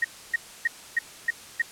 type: tone bursts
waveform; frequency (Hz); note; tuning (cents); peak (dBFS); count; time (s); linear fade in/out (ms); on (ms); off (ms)
sine; 1871; A#6; +6; -19; 6; 0.02-1.62; 5; 25; 290
effects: white hiss -45 dBFS RMS until 1.71 s + low-pass 10000 Hz 12 dB/octave